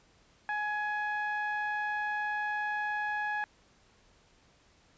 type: tone with low-pass filter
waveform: sawtooth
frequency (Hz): 839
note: G#5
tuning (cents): +17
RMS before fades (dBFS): -33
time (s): 0.49-3.44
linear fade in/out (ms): 0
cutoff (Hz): 1800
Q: 2.7
effects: pink hiss -64 dBFS RMS until 4.97 s + resampled to 16000 Hz